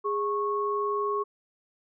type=tone pair together; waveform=sine; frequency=412 / 1100 Hz; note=G#4 / C#6; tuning=-14 / -14 cents; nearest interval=octave + perfect fourth; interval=1700 cents; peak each=-28 dBFS; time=0.04-1.24 s; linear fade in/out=20 ms; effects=none